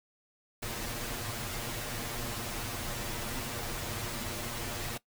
pink noise with comb filter, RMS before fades -37 dBFS, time 0.62-4.98 s, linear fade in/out 10 ms, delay 8.5 ms, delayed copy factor +1, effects noise-tail reverb RT60 0.1 s tail -19 dB re dry

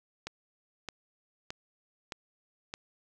click train, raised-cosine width 0.2 ms, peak -20 dBFS, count 5, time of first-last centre 0.27-2.739 s, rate 1.62 Hz, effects none

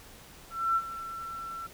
sine tone with ADSR envelope, 1345 Hz, E6, 34 cents sharp, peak -22 dBFS, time 0.5-1.67 s, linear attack 260 ms, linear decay 52 ms, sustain -14 dB, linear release 8 ms, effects pink hiss -51 dBFS RMS until 1.73 s

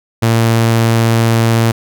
sawtooth tone, 114.5 Hz, A#2, 31 cents flat, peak -5 dBFS, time 0.22-1.72 s, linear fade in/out 10 ms, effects none

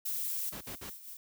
violet noise, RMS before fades -35 dBFS, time 0.05-0.5 s, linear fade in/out 10 ms
violet noise with tremolo, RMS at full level -45 dBFS, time 0.47-1.17 s, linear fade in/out 2 ms, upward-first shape sine, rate 5.1 Hz, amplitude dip 55%
pink noise bursts, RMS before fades -43 dBFS, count 3, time 0.52-0.901 s, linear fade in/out 10 ms, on 91 ms, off 54 ms
effects high-pass 60 Hz 12 dB/octave

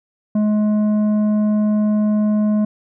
sine tone with tanh clipping, 211.4 Hz, G#3, 31 cents sharp, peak -15 dBFS, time 0.35-2.65 s, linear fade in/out 5 ms, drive 8 dB, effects none

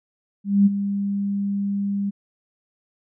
sine tone with ADSR envelope, 200.1 Hz, G3, 36 cents sharp, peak -10 dBFS, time 0.44-2.11 s, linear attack 220 ms, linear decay 26 ms, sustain -11 dB, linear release 21 ms, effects none

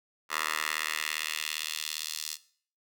10% pulse tone with high-pass filter sweep, 77.5 Hz, D#2, 6 cents flat, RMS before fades -34 dBFS, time 0.29-2.38 s, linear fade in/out 50 ms, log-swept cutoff 1300 to 4900 Hz, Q 1.4, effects noise-tail reverb RT60 0.5 s tail -17 dB re dry

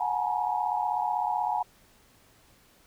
sine tone cluster, 729 / 829 / 865 / 954 Hz, F#5 / G#5 / A5 / A#5, -26 / -3 / -30 / +40 cents, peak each -31 dBFS, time 0-1.63 s, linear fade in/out 5 ms, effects pink hiss -60 dBFS RMS until 2.86 s

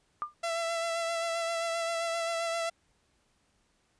sine tone with exponential decay, 1200 Hz, D6, 37 cents sharp, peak -26 dBFS, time 0.22-0.34 s, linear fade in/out 0 ms, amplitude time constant 26 ms
sawtooth tone with vibrato, 669 Hz, E5, 25 cents sharp, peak -26 dBFS, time 0.43-2.7 s, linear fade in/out 10 ms, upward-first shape sine, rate 7.6 Hz, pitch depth 22 cents each way
effects pink hiss -71 dBFS RMS until 3.99 s + resampled to 22050 Hz

